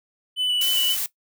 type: tone with vibrato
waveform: triangle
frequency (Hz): 2982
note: F#7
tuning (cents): +13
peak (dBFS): -18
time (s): 0.36-0.97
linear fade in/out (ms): 50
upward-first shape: square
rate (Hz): 3.7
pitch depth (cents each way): 12
type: noise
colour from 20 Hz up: blue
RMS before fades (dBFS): -26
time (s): 0.61-1.06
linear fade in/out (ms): 2
effects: noise-tail reverb RT60 0.1 s tail -17 dB re dry